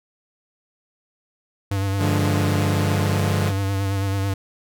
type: tone with vibrato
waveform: square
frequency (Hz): 98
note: G2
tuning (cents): 0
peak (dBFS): -21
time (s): 1.71-4.34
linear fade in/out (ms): 5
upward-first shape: sine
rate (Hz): 9.1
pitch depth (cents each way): 32
type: chord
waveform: sawtooth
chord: D diminished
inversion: none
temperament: equal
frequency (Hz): 146.83 / 174.61 / 207.7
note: D3 / F3 / Ab3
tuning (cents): 0 / 0 / 0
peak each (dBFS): -20 / -23 / -23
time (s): 1.98-3.53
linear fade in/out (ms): 50
effects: none